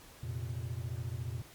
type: chord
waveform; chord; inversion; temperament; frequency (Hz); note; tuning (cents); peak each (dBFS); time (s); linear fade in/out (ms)
triangle; F suspended fourth; none; equal; 87.31 / 116.54 / 130.81; F2 / Bb2 / C3; 0 / 0 / 0; -39 / -36 / -40; 0.23-1.42; 5
effects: pink hiss -55 dBFS RMS until 1.54 s + MP3 96 kbps